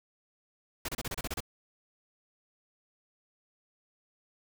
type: noise bursts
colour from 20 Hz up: pink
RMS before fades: -35 dBFS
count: 9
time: 0.85-1.405 s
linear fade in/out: 5 ms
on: 35 ms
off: 30 ms
effects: none

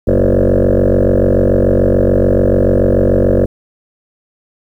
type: tone with frequency modulation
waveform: sine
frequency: 293.7 Hz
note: D4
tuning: in tune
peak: -6 dBFS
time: 0.07-3.46 s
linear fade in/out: 10 ms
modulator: 46.9 Hz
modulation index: 6.1
effects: tanh soft clip ceiling -5 dBFS + 8-bit

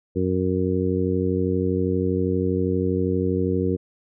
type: harmonic tone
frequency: 92.5 Hz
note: F#2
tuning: in tune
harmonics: 1 / 2 / 3 / 4 / 5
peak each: -26 / -26 / -26 / -26 / -26 dBFS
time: 0.15-3.77 s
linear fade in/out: 20 ms
effects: none

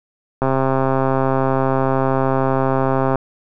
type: click train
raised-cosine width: 1 ms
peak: -4 dBFS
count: 365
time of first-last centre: 0.42-3.157 s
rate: 133 Hz
effects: none

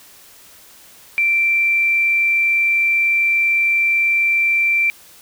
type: tone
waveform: sine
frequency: 2349 Hz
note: D7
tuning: in tune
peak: -13 dBFS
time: 1.18-4.9 s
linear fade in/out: 0 ms
effects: white hiss -45 dBFS RMS until 5.21 s

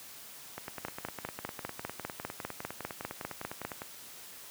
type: two click trains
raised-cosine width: 0.5 ms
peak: -19 / -23 dBFS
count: 15 / 33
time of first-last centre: 0.85-3.65 / 0.58-3.819 s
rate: 5 / 9.88 Hz
effects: white hiss -49 dBFS RMS until 4.5 s + high-pass 80 Hz 12 dB/octave

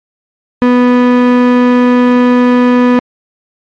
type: tone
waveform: 35% pulse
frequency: 246.9 Hz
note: B3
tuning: in tune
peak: -3 dBFS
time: 0.62-2.99 s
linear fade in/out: 0 ms
effects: low-pass 2000 Hz 12 dB/octave + MP3 48 kbps

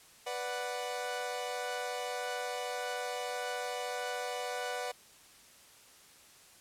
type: chord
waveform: sawtooth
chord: B minor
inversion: none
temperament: equal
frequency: 493.9 / 587.3 / 740 Hz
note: B4 / D5 / F#5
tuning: 0 / 0 / 0 cents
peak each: -35 / -38 / -35 dBFS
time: 0.26-4.92 s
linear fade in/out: 10 ms
effects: white hiss -58 dBFS RMS until 6.6 s + low-pass 11000 Hz 12 dB/octave

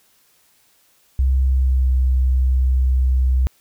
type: tone with pitch glide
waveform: sine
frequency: 65.6 to 64.25 Hz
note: C2 to C2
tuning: +5 to -31 cents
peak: -13 dBFS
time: 1.19-3.47 s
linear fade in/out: 0 ms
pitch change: -36 cents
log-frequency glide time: 1.46-1.91 s
effects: white hiss -58 dBFS RMS until 3.6 s

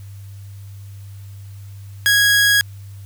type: tone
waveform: sawtooth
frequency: 1654 Hz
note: G#6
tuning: 8 cents flat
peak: -8 dBFS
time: 2.06-2.61 s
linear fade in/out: 0 ms
effects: added 99 Hz sine -33 dBFS peak until 3.05 s + white hiss -52 dBFS RMS until 3.05 s

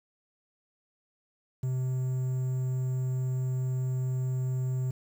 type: tone with quantisation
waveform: triangle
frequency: 128.9 Hz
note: C3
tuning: 26 cents flat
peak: -25 dBFS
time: 1.63-4.91 s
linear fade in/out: 5 ms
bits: 9
effects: none

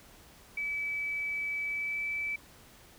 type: tone with pitch glide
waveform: sine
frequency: 2297 to 2312 Hz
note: D7 to D7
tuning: -39 to -28 cents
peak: -31 dBFS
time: 0.57-2.36 s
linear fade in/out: 5 ms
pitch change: +11 cents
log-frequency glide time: 1.67-2.03 s
effects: pink hiss -56 dBFS RMS until 2.98 s

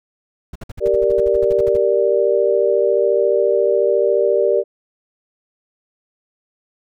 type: noise bursts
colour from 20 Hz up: brown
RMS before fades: -29 dBFS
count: 16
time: 0.53-1.771 s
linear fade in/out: 5 ms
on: 26 ms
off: 55 ms
type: chord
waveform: sine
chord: G minor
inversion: none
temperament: equal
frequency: 392 / 466.2 / 587.3 Hz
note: G4 / Bb4 / D5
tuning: 0 / 0 / 0 cents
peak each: -17 dBFS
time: 0.8-4.64 s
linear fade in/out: 50 ms
effects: none

